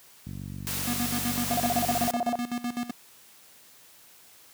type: click train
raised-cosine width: 5 ms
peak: -24 dBFS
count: 87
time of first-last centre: 0.27-2.073 s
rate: 47.7 Hz
type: noise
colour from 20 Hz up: white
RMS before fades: -32 dBFS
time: 0.67-2.11 s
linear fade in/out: 0 ms
type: tone with tremolo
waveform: square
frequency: 241.3 Hz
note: B3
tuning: 40 cents flat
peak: -28 dBFS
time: 0.87-2.91 s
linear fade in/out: 5 ms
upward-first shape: square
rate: 7.9 Hz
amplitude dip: 80%
type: tone bursts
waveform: sine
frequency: 710 Hz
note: F5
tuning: 28 cents sharp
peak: -23 dBFS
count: 14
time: 1.51-2.355 s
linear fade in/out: 0 ms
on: 26 ms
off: 37 ms
effects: white hiss -54 dBFS RMS until 4.53 s + high-pass 80 Hz 12 dB/octave